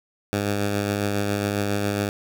10% pulse tone with tremolo, 101.8 Hz, G#2, 34 cents flat, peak -13 dBFS, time 0.33-2.09 s, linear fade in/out 0 ms, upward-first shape sine, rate 7.3 Hz, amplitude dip 25%, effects none

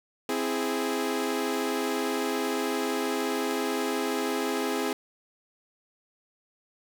sawtooth chord, C augmented, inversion none, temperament equal, 261.6 / 329.6 / 415.3 Hz, C4 / E4 / G#4, 0 / 0 / 0 cents, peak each -27 / -29 / -26 dBFS, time 0.29-4.93 s, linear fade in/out 2 ms, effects none

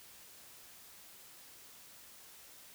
silence, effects white hiss -56 dBFS RMS until 2.74 s

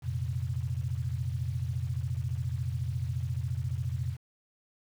sine chord, F suspended fourth, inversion none, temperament equal, 87.31 / 116.54 / 130.81 Hz, F2 / Bb2 / C3, 0 / 0 / 0 cents, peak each -34 dBFS, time 0.02-4.17 s, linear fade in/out 50 ms, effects 9-bit

